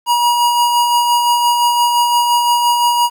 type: tone with tremolo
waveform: square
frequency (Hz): 958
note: A#5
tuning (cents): +47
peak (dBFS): -10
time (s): 0.06-3.1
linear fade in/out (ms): 50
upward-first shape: sine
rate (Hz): 5.8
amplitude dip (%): 35
effects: 8-bit